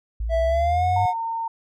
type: exponential sweep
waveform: sine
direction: up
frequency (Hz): 53.4 to 101.9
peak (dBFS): -23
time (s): 0.2-1.06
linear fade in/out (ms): 5
type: tone with pitch glide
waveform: triangle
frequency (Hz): 659.3 to 727.3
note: E5 to F#5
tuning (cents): 0 to -30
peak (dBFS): -17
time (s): 0.29-1.14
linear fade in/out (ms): 50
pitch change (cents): +170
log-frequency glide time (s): 0.48-0.85
type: tone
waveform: sine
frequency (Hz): 912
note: A#5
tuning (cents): -38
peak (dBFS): -24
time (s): 0.96-1.48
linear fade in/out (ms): 5
effects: none